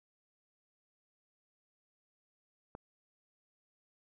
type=click; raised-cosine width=1 ms; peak=-30 dBFS; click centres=2.751 s; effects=none